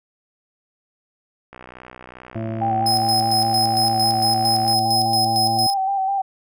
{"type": "click train", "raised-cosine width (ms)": 0.5, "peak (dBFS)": -23, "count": 201, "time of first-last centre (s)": [1.53, 4.73], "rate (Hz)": 62.5}
{"type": "harmonic tone", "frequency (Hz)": 111.7, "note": "A2", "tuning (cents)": 27, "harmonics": [1, 2, 3, 5, 6], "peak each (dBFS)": [-27, -29, -31, -37, -33], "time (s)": [2.35, 5.67], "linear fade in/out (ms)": 5}
{"type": "tone with vibrato", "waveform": "sine", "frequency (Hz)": 778, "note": "G5", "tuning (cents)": -13, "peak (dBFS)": -18, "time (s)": [2.61, 6.22], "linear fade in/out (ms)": 10, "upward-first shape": "square", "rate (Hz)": 4.9, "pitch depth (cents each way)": 30}
{"type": "tone with tremolo", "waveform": "40% pulse", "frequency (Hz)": 5120, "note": "D#8", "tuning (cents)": 49, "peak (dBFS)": -17, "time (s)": [2.86, 5.74], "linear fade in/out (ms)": 5, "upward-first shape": "square", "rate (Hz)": 4.4, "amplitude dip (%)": 65}
{"effects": []}